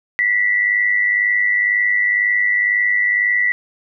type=tone pair together; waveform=sine; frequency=1952 / 2054 Hz; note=B6 / C7; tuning=-21 / -33 cents; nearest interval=minor second; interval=88 cents; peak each=-14 / -22 dBFS; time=0.19-3.52 s; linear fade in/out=0 ms; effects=none